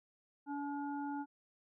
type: harmonic tone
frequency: 285.7 Hz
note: D4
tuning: 48 cents flat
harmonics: 1 / 3 / 5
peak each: -39 / -42 / -51 dBFS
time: 0.46-1.26 s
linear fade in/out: 50 ms
effects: none